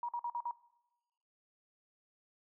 sine tone bursts, 954 Hz, A#5, 40 cents sharp, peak -34 dBFS, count 5, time 0.03-0.511 s, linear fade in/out 2 ms, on 57 ms, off 49 ms, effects noise-tail reverb RT60 1.0 s tail -20 dB re dry

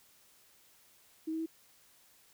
sine tone with pitch steps, 318 / 321.3 / 324.7 Hz, D#4 / E4 / E4, +38 / -44 / -26 cents, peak -33 dBFS, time 1.27-1.462 s, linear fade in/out 10 ms, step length 64 ms, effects white hiss -64 dBFS RMS until 2.33 s

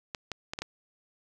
clicks, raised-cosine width 0.2 ms, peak -17 dBFS, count 5, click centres 0.148 / 0.317 / 0.535 / 0.589 / 0.62 s, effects none

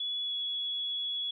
sine tone with pitch glide, 3400 to 3373 Hz, G#7 to G#7, +40 to +26 cents, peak -31 dBFS, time 0-1.31 s, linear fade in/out 5 ms, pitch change -14 cents, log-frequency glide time 0.23-0.34 s, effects none

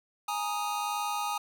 square chord, Ab suspended second, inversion none, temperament equal, 830.6 / 932.3 / 1244.5 Hz, Ab5 / Bb5 / Eb6, 0 / 0 / 0 cents, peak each -34 / -37 / -35 dBFS, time 0.28-1.38 s, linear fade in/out 5 ms, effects none

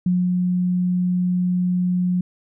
sine tone with ADSR envelope, 180 Hz, F#3, 47 cents flat, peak -15 dBFS, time 0.06-2.21 s, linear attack 4 ms, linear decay 220 ms, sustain -2 dB, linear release 4 ms, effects none

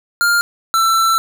square tone pair in turn, 1403 / 1337.5 Hz, F6 / E6, +8 / +25 cents, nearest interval minor second, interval 83 cents, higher first, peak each -12 dBFS, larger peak neither, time 0.21-0.41 / 0.74-1.18 s, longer second, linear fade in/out 0 ms, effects none

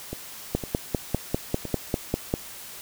two click trains, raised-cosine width 2 ms, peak -9 / -18 dBFS, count 10 / 4, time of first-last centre 0.55-2.339 / 0.13-1.653 s, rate 5.03 / 1.97 Hz, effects white hiss -41 dBFS RMS until 2.81 s

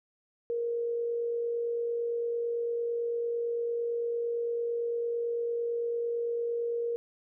sine tone with amplitude modulation, 469.8 Hz, A#4, 13 cents sharp, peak -27 dBFS, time 0.5-6.96 s, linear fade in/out 0 ms, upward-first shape sine, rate 48.9 Hz, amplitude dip 30%, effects none

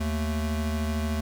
square tone pair together, 77.78 / 220 Hz, D#2 / A3, 0 / 0 cents, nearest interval octave + tritone, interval 1800 cents, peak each -28 / -31 dBFS, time 0-1.21 s, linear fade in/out 10 ms, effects none

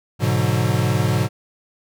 square chord, G# half-diminished seventh, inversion none, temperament equal, 103.83 / 123.47 / 146.83 / 185 Hz, G#2 / B2 / D3 / F#3, 0 / 0 / 0 / 0 cents, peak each -22 / -21 / -25 / -26 dBFS, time 0.19-1.29 s, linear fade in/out 50 ms, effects none

